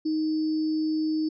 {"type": "tone with sample-and-hold", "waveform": "sine", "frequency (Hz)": 312.1, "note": "D#4", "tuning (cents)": 5, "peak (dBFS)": -23, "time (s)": [0.05, 1.29], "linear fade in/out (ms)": 10, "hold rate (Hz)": 4900, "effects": ["resampled to 16000 Hz"]}